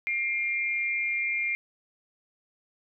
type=tone pair together; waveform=sine; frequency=2119 / 2378 Hz; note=C7 / D7; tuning=+21 / +21 cents; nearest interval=major second; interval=200 cents; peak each=-28 / -29 dBFS; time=0.07-1.55 s; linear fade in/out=0 ms; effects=none